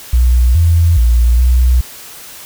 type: tone with pitch steps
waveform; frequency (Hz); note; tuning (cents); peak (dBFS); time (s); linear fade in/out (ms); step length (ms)
sine; 61 / 84.1 / 58.9 / 62; B1 / E2 / A#1 / B1; -21 / +35 / +19 / +7; -6; 0.13-1.81; 5; 420
effects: white hiss -33 dBFS RMS until 2.45 s